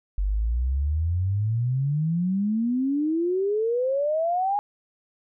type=exponential sweep; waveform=sine; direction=up; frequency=46.64 to 833 Hz; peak=-21 dBFS; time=0.18-4.59 s; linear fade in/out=0 ms; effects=none